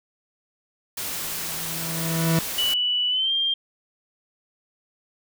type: noise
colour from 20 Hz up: white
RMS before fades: -30 dBFS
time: 0.97-2.74 s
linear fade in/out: 5 ms
type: tone with exponential growth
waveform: 40% pulse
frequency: 163.6 Hz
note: E3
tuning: 13 cents flat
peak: -16 dBFS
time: 1.01-2.39 s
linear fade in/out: 2 ms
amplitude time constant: 300 ms
type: tone with pitch glide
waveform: sine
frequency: 2960 to 3191 Hz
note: F#7 to G7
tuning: 0 to +30 cents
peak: -20 dBFS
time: 2.58-3.54 s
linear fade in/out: 5 ms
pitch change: +130 cents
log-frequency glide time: 3.09-3.32 s
effects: none